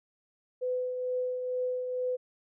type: tone with tremolo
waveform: sine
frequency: 503 Hz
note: B4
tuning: 32 cents sharp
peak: -27 dBFS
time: 0.61-2.17 s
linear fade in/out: 20 ms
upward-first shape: triangle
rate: 2.2 Hz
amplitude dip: 45%
effects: none